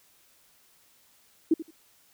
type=tone with echo; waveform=sine; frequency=322.6 Hz; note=E4; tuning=37 cents flat; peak=-17 dBFS; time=1.51-1.54 s; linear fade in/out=5 ms; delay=84 ms; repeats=2; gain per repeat=-15 dB; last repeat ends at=1.708 s; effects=white hiss -62 dBFS RMS until 2.13 s